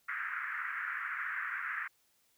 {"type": "band-pass noise", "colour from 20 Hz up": "pink", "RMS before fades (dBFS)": -38, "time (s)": [0.08, 1.88], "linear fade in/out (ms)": 10, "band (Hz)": [1300, 2000], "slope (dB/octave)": 48, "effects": ["white hiss -72 dBFS RMS until 2.37 s"]}